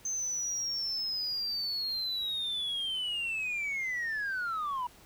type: linear sweep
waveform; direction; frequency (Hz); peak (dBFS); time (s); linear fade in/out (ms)
sine; down; 6272 to 953; -29; 0.05-4.87; 5
effects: tanh soft clip ceiling -29 dBFS + pink hiss -57 dBFS RMS until 5.05 s